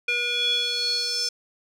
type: tone with band-pass filter sweep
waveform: square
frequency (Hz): 482.3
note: B4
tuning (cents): -41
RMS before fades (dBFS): -25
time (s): 0.08-1.29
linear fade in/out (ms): 5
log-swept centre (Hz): 2600 to 5500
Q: 7.1
effects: none